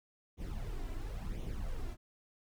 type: noise with flanger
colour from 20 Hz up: brown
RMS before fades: -39 dBFS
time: 0.37-1.97 s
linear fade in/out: 50 ms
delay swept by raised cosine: 0.31 to 3.01 ms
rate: 0.95 Hz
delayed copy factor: +0.65
effects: none